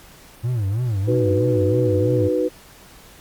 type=tone with vibrato; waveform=triangle; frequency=110.1 Hz; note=A2; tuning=2 cents sharp; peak=-17 dBFS; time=0.43-2.29 s; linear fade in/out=20 ms; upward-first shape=sine; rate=3.1 Hz; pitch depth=240 cents each way
type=chord; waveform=sine; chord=B major; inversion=first; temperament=just; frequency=308.7 / 370.4 / 493.9 Hz; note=D#4 / F#4 / B4; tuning=-14 / +2 / 0 cents; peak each=-23 / -23 / -20 dBFS; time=1.07-2.49 s; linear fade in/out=20 ms
effects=pink hiss -46 dBFS RMS until 3.2 s + Opus 48 kbps